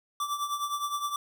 square tone with tremolo, 1166 Hz, D6, 13 cents flat, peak -27 dBFS, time 0.2-1.16 s, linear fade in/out 2 ms, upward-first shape triangle, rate 9.7 Hz, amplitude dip 75%, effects none

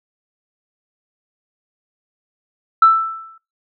sine tone with exponential decay, 1325 Hz, E6, 9 cents sharp, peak -3 dBFS, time 2.82-3.38 s, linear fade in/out 5 ms, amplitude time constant 120 ms, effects noise-tail reverb RT60 0.2 s tail -21 dB re dry + tanh soft clip ceiling 0 dBFS

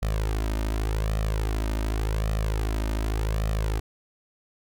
sawtooth tone with flanger, 53.4 Hz, G#1, 49 cents sharp, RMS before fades -26 dBFS, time 0.02-3.8 s, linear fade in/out 10 ms, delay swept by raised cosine 1.6 to 3.3 ms, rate 0.87 Hz, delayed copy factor +0.75, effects none

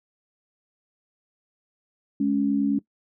sine tone pair together, 210 / 279.3 Hz, G#3 / C#4, +19 / +13 cents, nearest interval perfect fourth, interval 494 cents, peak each -24 / -21 dBFS, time 2.2-2.79 s, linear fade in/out 5 ms, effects noise-tail reverb RT60 0.1 s tail -19 dB re dry

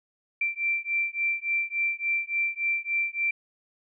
sine beating tone pair, 2349 / 2352.5 Hz, D7 / D7, 0 / +2 cents, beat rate 3.5 Hz, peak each -28 dBFS, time 0.41-3.31 s, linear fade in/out 5 ms, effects none

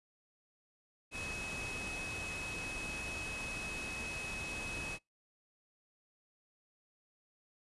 sine tone in noise, 2559 Hz, D#7, 48 cents sharp, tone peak -41 dBFS, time 1.11-4.99 s, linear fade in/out 50 ms, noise pink, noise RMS -44 dBFS, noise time 1.11-4.99 s, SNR 0 dB, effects noise-tail reverb RT60 0.2 s tail -26 dB re dry + resampled to 24000 Hz

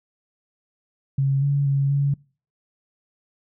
sine tone with pitch steps, 136.8 / 141.4 / 138.6 / 140.9 Hz, C#3 / C#3 / C#3 / C#3, -23 / +35 / 0 / +29 cents, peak -17 dBFS, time 1.18-2.14 s, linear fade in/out 5 ms, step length 240 ms, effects noise-tail reverb RT60 0.4 s tail -25 dB re dry

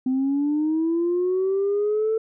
sine linear sweep, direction up, 255 to 446.2 Hz, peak -18 dBFS, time 0.06-2.18 s, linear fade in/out 5 ms, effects tanh soft clip ceiling -16 dBFS

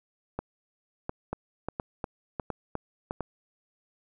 two click trains, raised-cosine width 1 ms, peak -17 / -17 dBFS, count 6 / 5, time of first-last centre 1.33-3.109 / 0.39-3.207 s, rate 2.81 / 1.42 Hz, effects none

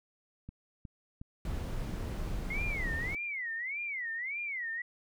click train, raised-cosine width 5 ms, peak -31 dBFS, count 7, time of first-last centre 0.49-2.664 s, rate 2.76 Hz
brown noise, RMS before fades -36 dBFS, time 1.45-3.15 s, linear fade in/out 2 ms
sine tone with vibrato, 2085 Hz, C7, 7 cents flat, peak -34 dBFS, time 2.5-4.82 s, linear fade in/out 5 ms, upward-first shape sine, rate 1.7 Hz, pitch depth 250 cents each way
effects none

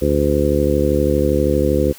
harmonic tone, 72.6 Hz, D2, 19 cents flat, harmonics 1 / 2 / 3 / 4 / 5 / 6 / 7, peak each -20 / -23 / -23 / -21 / -20 / -23 / -19 dBFS, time 0.01-1.93 s, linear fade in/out 20 ms, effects white hiss -41 dBFS RMS until 1.98 s

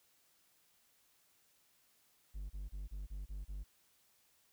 triangle tone bursts, 49.1 Hz, G1, 4 cents sharp, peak -39 dBFS, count 7, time 2.34-3.64 s, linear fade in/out 20 ms, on 160 ms, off 30 ms, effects white hiss -72 dBFS RMS until 4.52 s

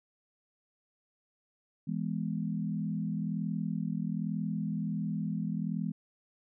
sine chord, E major, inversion none, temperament equal with one note detuned, 164.81 / 206.1 / 246.9 Hz, E3 / G#3 / B3, 0 / -13 / 0 cents, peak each -34 / -34 / -38 dBFS, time 1.87-5.92 s, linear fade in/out 10 ms, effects none

